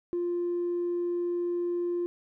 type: tone with tanh clipping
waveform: triangle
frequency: 349.2 Hz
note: F4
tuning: in tune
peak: -27 dBFS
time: 0.13-2.06 s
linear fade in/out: 0 ms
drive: 5 dB
effects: none